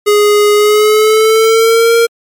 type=tone with pitch glide; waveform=square; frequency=415.3 to 463.5 Hz; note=G#4 to A#4; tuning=0 to -10 cents; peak=-6 dBFS; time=0.06-2.07 s; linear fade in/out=20 ms; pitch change=+190 cents; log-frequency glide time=0.54-1.95 s; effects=MP3 96 kbps